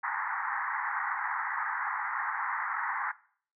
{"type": "band-pass noise", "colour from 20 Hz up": "pink", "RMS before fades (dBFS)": -33, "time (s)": [0.03, 3.12], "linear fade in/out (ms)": 10, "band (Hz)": [820, 2000], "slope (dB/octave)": 96, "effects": ["noise-tail reverb RT60 0.5 s tail -19 dB re dry"]}